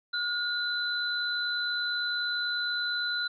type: tone pair together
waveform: sine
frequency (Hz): 1435 / 4014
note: F6 / B7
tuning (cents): +47 / +27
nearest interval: octave + tritone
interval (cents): 1780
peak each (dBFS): -30 / -31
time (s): 0.13-3.28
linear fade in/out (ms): 10
effects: none